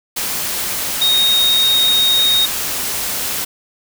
sine tone in noise, 3729 Hz, A#7, in tune, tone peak -11 dBFS, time 1.01-2.46 s, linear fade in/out 10 ms, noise white, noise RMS -21 dBFS, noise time 0.16-3.45 s, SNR +7 dB, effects none

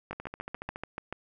two click trains, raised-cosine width 0.5 ms, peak -23 / -20 dBFS, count 10 / 8, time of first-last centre 0.13-0.759 / 0.11-1.126 s, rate 14.3 / 6.89 Hz, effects none

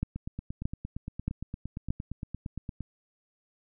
two click trains, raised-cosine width 5 ms, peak -16 / -23 dBFS, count 4 / 24, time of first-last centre 0.03-1.905 / 0.16-2.807 s, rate 1.6 / 8.69 Hz, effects none

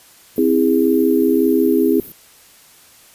white band-stop noise, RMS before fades -32 dBFS, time 0.36-2.12 s, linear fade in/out 0 ms, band 450 to 12000 Hz, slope 48 dB/octave
sine chord, C augmented, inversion none, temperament just, 261.6 / 327 / 408.8 Hz, C4 / E4 / G#4, 0 / -14 / -27 cents, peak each -16 dBFS, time 0.38-2 s, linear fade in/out 2 ms
effects white hiss -47 dBFS RMS until 3.14 s + resampled to 32000 Hz

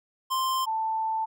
square / sine tone pair in turn, 1046.5 / 884.9 Hz, C6 / A5, 0 / +10 cents, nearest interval minor third, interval 290 cents, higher first, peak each -25 dBFS, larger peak neither, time 0.3-0.66 / 0.66-1.26 s, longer second, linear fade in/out 20 ms, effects none

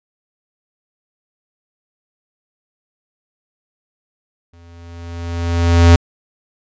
square tone with exponential growth, 85.1 Hz, F2, 44 cents flat, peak -4 dBFS, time 4.53-5.96 s, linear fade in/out 5 ms, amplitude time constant 310 ms, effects resampled to 16000 Hz

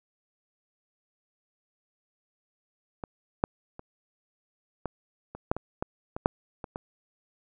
clicks, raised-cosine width 1 ms, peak -21 / -8 / -27 / -17 / -25 / -9 / -20 / -15 / -20 / -6 / -22 / -20 dBFS, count 12, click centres 3.038 / 3.439 / 3.794 / 4.857 / 5.35 / 5.515 / 5.566 / 5.825 / 6.165 / 6.259 / 6.642 / 6.759 s, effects none

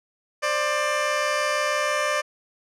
15% pulse tone pair together, 527.9 / 594 Hz, C5 / D5, +15 / +20 cents, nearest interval major second, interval 205 cents, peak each -22 / -16 dBFS, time 0.42-2.22 s, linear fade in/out 20 ms, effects low-pass 8000 Hz 12 dB/octave

